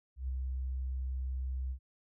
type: tone with ADSR envelope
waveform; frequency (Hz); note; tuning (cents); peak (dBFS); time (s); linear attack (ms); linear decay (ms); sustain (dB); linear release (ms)
sine; 64.7; C2; -19; -31; 0.16-1.79; 130; 3; -2; 82
effects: none